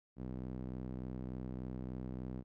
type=tone with band-pass filter; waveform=sawtooth; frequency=63.4 Hz; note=B1; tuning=46 cents sharp; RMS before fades=-43 dBFS; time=0.16-2.44 s; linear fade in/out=50 ms; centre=220 Hz; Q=1.1; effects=none